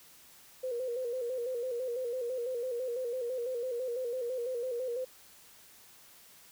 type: tone with vibrato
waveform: sine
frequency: 493.9 Hz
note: B4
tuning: in tune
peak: -32 dBFS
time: 0.63-5.05 s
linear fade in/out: 10 ms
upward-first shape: square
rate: 6 Hz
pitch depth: 69 cents each way
effects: white hiss -57 dBFS RMS until 6.51 s